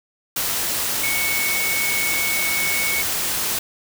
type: tone in noise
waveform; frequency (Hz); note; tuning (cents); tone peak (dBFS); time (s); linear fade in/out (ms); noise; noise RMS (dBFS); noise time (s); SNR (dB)
sine; 2217; C#7; 0; -22; 1.03-3.02; 5; white; -23; 0.36-3.59; -2
effects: none